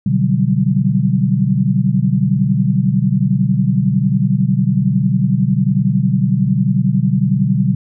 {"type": "chord", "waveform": "sine", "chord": "G major seventh", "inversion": "first", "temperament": "equal with one note detuned", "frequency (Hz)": [125.63, 146.83, 185, 196], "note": ["B2", "D3", "F#3", "G3"], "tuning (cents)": [30, 0, 0, 0], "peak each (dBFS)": -17, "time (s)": [0.06, 7.75], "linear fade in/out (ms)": 5, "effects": []}